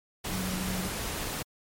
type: tone in noise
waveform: sine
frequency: 185 Hz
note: F#3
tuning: in tune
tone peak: -32 dBFS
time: 0.31-0.88 s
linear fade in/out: 10 ms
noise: pink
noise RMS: -34 dBFS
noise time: 0.24-1.43 s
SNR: -1 dB
effects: MP3 64 kbps